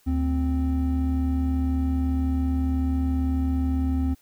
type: tone pair together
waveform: triangle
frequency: 74.48 / 261.6 Hz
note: D2 / C4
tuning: +25 / 0 cents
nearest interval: octave + minor seventh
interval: 2175 cents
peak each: -21 / -23 dBFS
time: 0.06-4.15 s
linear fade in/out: 20 ms
effects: white hiss -61 dBFS RMS until 4.21 s